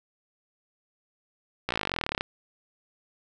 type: slowing click train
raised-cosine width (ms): 0.3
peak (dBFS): -11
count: 24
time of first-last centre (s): 1.69-2.209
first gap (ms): 16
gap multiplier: 1.03
effects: none